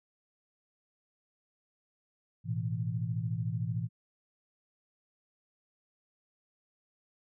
sine chord, A suspended second, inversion none, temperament equal, 110 / 123.47 / 164.81 Hz, A2 / B2 / E3, 0 / 0 / 0 cents, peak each -34 / -35 / -36 dBFS, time 2.44-3.89 s, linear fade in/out 50 ms, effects none

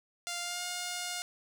5% pulse tone with pitch glide, 698.5 to 712.4 Hz, F5 to F5, 0 to +34 cents, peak -23 dBFS, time 0.27-1.22 s, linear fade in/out 0 ms, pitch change +34 cents, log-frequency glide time 0.4-0.64 s, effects none

